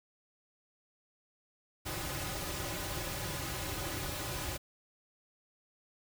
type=noise with comb filter; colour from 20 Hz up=pink; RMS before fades=-38 dBFS; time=1.85-4.58 s; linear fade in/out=20 ms; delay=4.4 ms; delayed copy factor=-0.85; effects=none